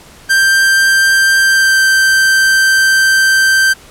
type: tone with pitch glide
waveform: 45% pulse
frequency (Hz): 1576 to 1561.5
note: G6 to G6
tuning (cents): +9 to -7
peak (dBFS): -7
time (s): 0.29-3.74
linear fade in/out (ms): 20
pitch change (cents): -16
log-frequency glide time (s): 1.45-1.81
effects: pink hiss -39 dBFS RMS until 3.9 s + low-pass 12000 Hz 12 dB/octave